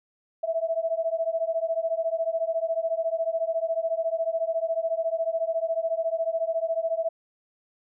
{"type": "beating tone pair", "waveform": "sine", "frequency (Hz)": [650, 664], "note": ["E5", "E5"], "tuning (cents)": [-24, 12], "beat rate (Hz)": 14, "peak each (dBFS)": -27, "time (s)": [0.43, 7.09], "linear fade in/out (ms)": 10, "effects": []}